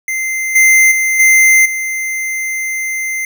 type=tone with level steps; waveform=square; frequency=2080 Hz; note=C7; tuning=11 cents flat; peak=-16 / -6 / -12 / -6 / -17 dBFS; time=0.08-3.25 s; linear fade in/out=2 ms; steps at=0.55 / 0.91 / 1.19 / 1.65 s; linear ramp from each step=10 ms; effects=none